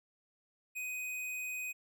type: tone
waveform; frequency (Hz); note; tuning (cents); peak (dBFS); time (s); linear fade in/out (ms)
square; 2500; D#7; +8; -38; 0.75-1.73; 20
effects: none